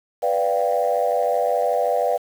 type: chord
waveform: sine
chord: G dominant seventh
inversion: first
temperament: equal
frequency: 493.9 / 587.3 / 698.5 / 784 Hz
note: B4 / D5 / F5 / G5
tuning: 0 / 0 / 0 / 0 cents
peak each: -22 / -22 / -22 / -25 dBFS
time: 0.22-2.18 s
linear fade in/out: 20 ms
effects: tanh soft clip ceiling -9 dBFS + 7-bit